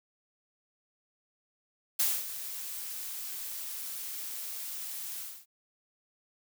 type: noise with ADSR envelope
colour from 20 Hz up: blue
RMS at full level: -26 dBFS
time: 1.99-5.46 s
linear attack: 10 ms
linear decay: 230 ms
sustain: -13 dB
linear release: 270 ms
effects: none